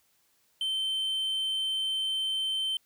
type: tone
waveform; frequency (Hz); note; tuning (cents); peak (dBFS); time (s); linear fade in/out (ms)
triangle; 3098; G7; -21; -26; 0.61-2.77; 2
effects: white hiss -69 dBFS RMS until 2.85 s